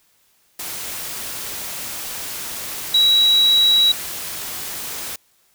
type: tone in noise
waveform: sine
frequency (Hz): 3884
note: B7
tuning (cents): -30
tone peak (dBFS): -11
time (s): 2.94-3.92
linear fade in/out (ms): 5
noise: white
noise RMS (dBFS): -29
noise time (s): 0.59-5.16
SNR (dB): +15
effects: white hiss -60 dBFS RMS until 5.54 s